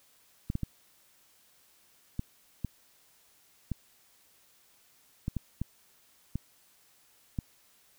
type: clicks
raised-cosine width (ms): 5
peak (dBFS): -19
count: 11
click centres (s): 0.501 / 0.554 / 0.633 / 2.194 / 2.647 / 3.717 / 5.281 / 5.367 / 5.616 / 6.356 / 7.388
effects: white hiss -64 dBFS RMS until 7.98 s